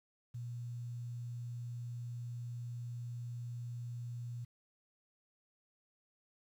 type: tone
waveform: sine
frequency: 120 Hz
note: B2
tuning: 49 cents flat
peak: -40 dBFS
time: 0.34-4.45 s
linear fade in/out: 10 ms
effects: 11-bit